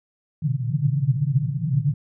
pink band-pass noise, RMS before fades -22 dBFS, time 0.42-1.94 s, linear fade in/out 10 ms, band 120 to 160 Hz, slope 96 dB/octave, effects none

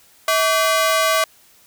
sawtooth ring-modulated tone, 896 Hz, A5, 31 cents sharp, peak -8 dBFS, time 0.28-1.24 s, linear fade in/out 2 ms, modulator 252 Hz, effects white hiss -52 dBFS RMS until 1.66 s

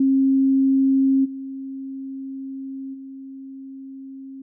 sine tone with level steps, 268.7 Hz, C4, 46 cents sharp, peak -14 / -29 / -34 dBFS, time 0-4.42 s, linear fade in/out 5 ms, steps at 1.24 / 2.93 s, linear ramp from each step 20 ms, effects none

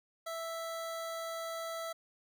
25% pulse tone, 659.3 Hz, E5, in tune, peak -34 dBFS, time 0.26-1.93 s, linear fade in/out 10 ms, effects none

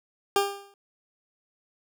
20% pulse tone with exponential decay, 399.7 Hz, G4, 34 cents sharp, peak -13 dBFS, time 0.36-0.74 s, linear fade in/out 1 ms, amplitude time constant 81 ms, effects none

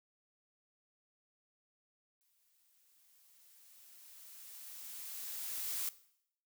blue noise with exponential growth, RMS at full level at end -37 dBFS, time 2.21-5.89 s, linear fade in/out 0 ms, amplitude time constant 800 ms, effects noise-tail reverb RT60 0.7 s tail -18 dB re dry

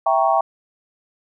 sine chord, E diminished seventh, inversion none, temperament equal, 659.3 / 784 / 932.3 / 1108.7 Hz, E5 / G5 / Bb5 / Db6, 0 / 0 / 0 / 0 cents, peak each -19 / -18 / -22 / -21 dBFS, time 0.06-0.41 s, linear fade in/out 5 ms, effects none

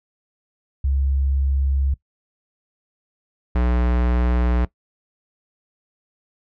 sine / square tone pair in turn, 68.2 / 60.69 Hz, C#2 / B1, -28 / -30 cents, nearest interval major second, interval 202 cents, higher first, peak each -17 dBFS, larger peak neither, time 0.84-1.94 / 3.55-4.65 s, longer neither, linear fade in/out 5 ms, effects noise-tail reverb RT60 0.1 s tail -19 dB re dry + low-pass 2000 Hz 12 dB/octave

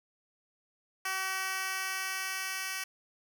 10% pulse tone with high-pass filter sweep, 380 Hz, F#4, 46 cents sharp, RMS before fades -35 dBFS, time 1.05-2.84 s, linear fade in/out 5 ms, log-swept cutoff 1100 to 2100 Hz, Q 0.75, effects none

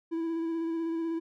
triangle tone with vibrato, 329.6 Hz, E4, in tune, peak -27 dBFS, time 0.11-1.2 s, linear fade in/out 20 ms, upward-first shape square, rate 16 Hz, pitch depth 17 cents each way, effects none

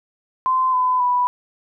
sine tone with pitch steps, 1033 / 1009.4 / 986.4 Hz, C6 / B5 / B5, -22 / +38 / -2 cents, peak -15 dBFS, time 0.46-1.27 s, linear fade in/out 0 ms, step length 270 ms, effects none

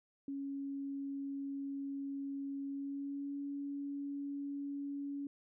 sine tone with pitch glide, 277.2 to 282.2 Hz, C#4 to C#4, 0 to +31 cents, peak -38 dBFS, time 0.28-5.27 s, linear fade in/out 2 ms, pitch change +31 cents, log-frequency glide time 2.66-3.36 s, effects none

